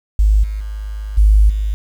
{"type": "tone with level steps", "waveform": "sine", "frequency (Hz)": 52, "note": "G#1", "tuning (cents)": 3, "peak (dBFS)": [-8, -19, -22, -6, -15], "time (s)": [0.19, 1.74], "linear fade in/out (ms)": 0, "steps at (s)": [0.43, 0.6, 1.17, 1.49], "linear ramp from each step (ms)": 10, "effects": ["7-bit"]}